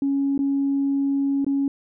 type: tone with dropouts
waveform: sine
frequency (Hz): 277.2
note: C#4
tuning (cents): 0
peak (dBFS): -18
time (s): 0.02-1.68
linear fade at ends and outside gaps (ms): 2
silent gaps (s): 0.378-0.39 / 1.446-1.465
effects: tanh soft clip ceiling -14 dBFS